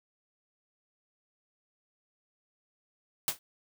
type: noise with exponential decay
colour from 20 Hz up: white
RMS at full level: -24 dBFS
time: 3.28-3.39 s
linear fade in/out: 1 ms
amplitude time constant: 22 ms
effects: none